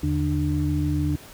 sine tone cluster, 80.1 / 147 / 297.5 Hz, E2 / D3 / D4, -49 / +2 / +22 cents, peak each -25 dBFS, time 0.03-1.16 s, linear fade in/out 5 ms, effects pink hiss -45 dBFS RMS until 1.33 s

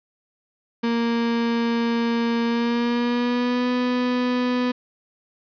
35% pulse tone with pitch glide, 233.1 to 248.4 Hz, A#3 to B3, 0 to +10 cents, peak -18 dBFS, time 0.83-4.72 s, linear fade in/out 10 ms, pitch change +110 cents, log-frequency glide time 2.45-3.7 s, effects resampled to 11025 Hz + 8-bit

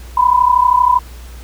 sine tone pair together, 978 / 1010.7 Hz, B5 / B5, -17 / +40 cents, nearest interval minor second, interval 57 cents, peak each -11 dBFS, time 0.17-0.99 s, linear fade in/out 5 ms, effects added 60 Hz sine -31 dBFS peak until 1.43 s + pink hiss -41 dBFS RMS until 1.43 s

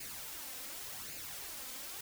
white noise with flanger, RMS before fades -45 dBFS, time 0-2.01 s, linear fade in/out 5 ms, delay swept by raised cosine 0.43 to 3.93 ms, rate 0.88 Hz, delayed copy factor +0.6, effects none

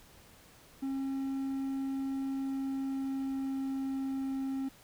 triangle tone with pitch glide, 270 to 268.3 Hz, C#4 to C4, -45 to +44 cents, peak -30 dBFS, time 0.82-4.69 s, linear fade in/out 10 ms, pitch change -11 cents, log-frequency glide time 2.27-4.37 s, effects pink hiss -58 dBFS RMS until 4.83 s

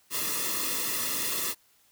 white noise with comb filter, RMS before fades -30 dBFS, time 0.1-1.55 s, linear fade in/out 50 ms, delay 1.3 ms, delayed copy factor -0.95, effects white hiss -64 dBFS RMS until 1.91 s

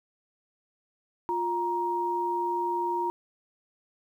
sine tone pair together, 351.6 / 939.6 Hz, F4 / A#5, +12 / +13 cents, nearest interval octave + perfect fourth, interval 1701 cents, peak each -31 / -27 dBFS, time 1.29-3.1 s, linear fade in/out 0 ms, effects 10-bit

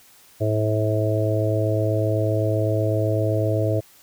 harmonic tone, 107.9 Hz, A2, 33 cents flat, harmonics 1 / 3 / 4 / 5 / 6, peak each -21 / -27 / -28 / -27 / -26 dBFS, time 0.4-3.81 s, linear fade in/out 20 ms, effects white hiss -52 dBFS RMS until 4.02 s

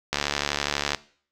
click train, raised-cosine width 0.2 ms, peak -6 dBFS, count 60, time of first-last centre 0.13-0.947 s, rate 72.2 Hz, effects noise-tail reverb RT60 0.5 s tail -19 dB re dry

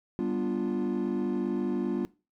triangle chord, G dominant seventh, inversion none, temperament equal with one note detuned, 196 / 243.7 / 293.7 / 349.2 Hz, G3 / B3 / D4 / F4, 0 / -23 / 0 / 0 cents, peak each -31 / -29 / -31 / -29 dBFS, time 0.19-2.05 s, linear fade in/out 0 ms, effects noise-tail reverb RT60 0.3 s tail -21 dB re dry + tanh soft clip ceiling -19 dBFS

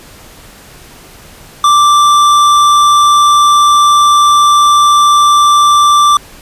sine tone with tanh clipping, 1174.7 Hz, D6, in tune, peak -6 dBFS, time 1.64-6.17 s, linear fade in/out 2 ms, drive 15 dB, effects pink hiss -36 dBFS RMS until 6.41 s + resampled to 32000 Hz

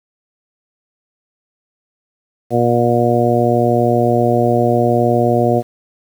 harmonic tone, 119.5 Hz, A#2, 43 cents sharp, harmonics 1 / 2 / 3 / 4 / 5 / 6, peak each -18 / -18 / -18 / -18 / -18 / -18 dBFS, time 2.5-5.63 s, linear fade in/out 50 ms, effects 7-bit

